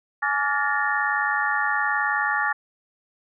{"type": "tone cluster", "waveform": "sine", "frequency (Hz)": [843, 1155, 1410, 1734, 1833], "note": ["G#5", "D6", "F6", "A6", "A#6"], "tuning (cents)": [26, -29, 16, -26, -30], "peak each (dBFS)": -27, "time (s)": [0.22, 2.53], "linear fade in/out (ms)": 10, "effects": []}